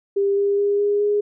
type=tone with pitch steps; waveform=sine; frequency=398.3 / 402 / 405.7 / 409.5 / 413.3 Hz; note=G4 / G4 / G#4 / G#4 / G#4; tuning=+28 / +44 / -41 / -24 / -8 cents; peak=-16 dBFS; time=0.16-1.21 s; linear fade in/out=10 ms; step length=210 ms; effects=none